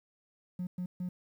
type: tone bursts at uneven times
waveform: triangle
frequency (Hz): 180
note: F#3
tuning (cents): -47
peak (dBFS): -30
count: 3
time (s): 0.59-0.67 / 0.78-0.86 / 1-1.09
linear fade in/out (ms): 5
effects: tanh soft clip ceiling -29 dBFS + 11-bit